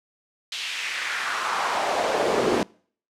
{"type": "noise with high-pass filter sweep", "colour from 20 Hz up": "brown", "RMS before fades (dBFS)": -25, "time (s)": [0.52, 2.63], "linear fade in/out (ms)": 2, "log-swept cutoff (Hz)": [3200, 330], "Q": 2.2, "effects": ["noise-tail reverb RT60 0.5 s tail -25 dB re dry", "low-pass 8000 Hz 12 dB/octave"]}